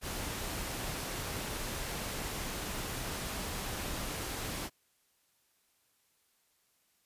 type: noise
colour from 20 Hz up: pink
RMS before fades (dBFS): -38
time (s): 0.01-4.7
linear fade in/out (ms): 50
effects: white hiss -73 dBFS RMS until 7.05 s + resampled to 32000 Hz